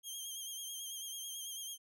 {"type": "tone with vibrato", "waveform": "15% pulse", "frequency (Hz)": 3200, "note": "G7", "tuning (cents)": 35, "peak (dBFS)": -35, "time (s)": [0.03, 1.78], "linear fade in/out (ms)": 50, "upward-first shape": "sine", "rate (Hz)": 9.1, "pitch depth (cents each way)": 42, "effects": []}